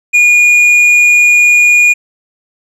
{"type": "tone with tanh clipping", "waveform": "triangle", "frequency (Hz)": 2439, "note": "D#7", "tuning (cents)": -35, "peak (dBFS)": -5, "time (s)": [0.13, 1.94], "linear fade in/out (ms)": 20, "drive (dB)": 10, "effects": []}